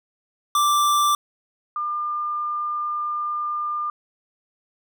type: tone pair in turn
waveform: square / sine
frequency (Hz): 1174.7 / 1201.5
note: D6 / D6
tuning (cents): 0 / +39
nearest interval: unison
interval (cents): 39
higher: second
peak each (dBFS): -17 / -23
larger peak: first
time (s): 0.55-1.15 / 1.76-3.9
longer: second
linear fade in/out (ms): 2
effects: none